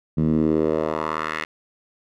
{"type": "tone with band-pass filter sweep", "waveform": "10% pulse", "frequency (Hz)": 78.2, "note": "D#2", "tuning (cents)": 9, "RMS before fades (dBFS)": -22, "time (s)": [0.17, 1.45], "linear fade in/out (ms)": 10, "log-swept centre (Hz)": [170, 2100], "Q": 2, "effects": []}